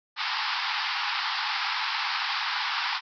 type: band-pass noise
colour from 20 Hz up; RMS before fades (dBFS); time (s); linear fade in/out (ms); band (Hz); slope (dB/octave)
pink; -29; 0.16-3.01; 50; 800 to 5200; 96
effects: none